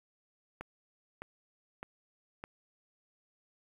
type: click train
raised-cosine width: 0.5 ms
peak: -26 dBFS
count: 4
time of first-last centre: 0.61-2.439 s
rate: 1.64 Hz
effects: 9-bit